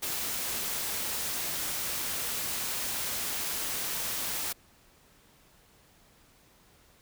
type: noise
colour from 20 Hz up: white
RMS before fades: -33 dBFS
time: 0.02-4.53 s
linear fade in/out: 10 ms
effects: pink hiss -61 dBFS RMS until 7.01 s